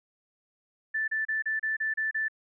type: tone bursts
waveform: sine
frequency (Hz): 1760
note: A6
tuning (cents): 0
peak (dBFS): -26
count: 8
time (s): 0.94-2.284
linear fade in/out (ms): 10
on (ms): 140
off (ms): 32
effects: none